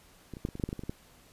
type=clicks; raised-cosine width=3 ms; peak=-27 / -30 / -17 / -27 / -27 / -24 / -15 / -23 / -21 / -25 / -27 / -20 dBFS; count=12; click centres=0.337 / 0.369 / 0.451 / 0.488 / 0.554 / 0.598 / 0.638 / 0.69 / 0.729 / 0.793 / 0.836 / 0.895 s; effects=pink hiss -59 dBFS RMS until 1.32 s + resampled to 32000 Hz